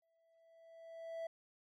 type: tone with exponential growth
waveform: triangle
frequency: 659.3 Hz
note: E5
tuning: in tune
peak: -37 dBFS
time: 0.02-1.27 s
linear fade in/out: 5 ms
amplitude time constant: 270 ms
effects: none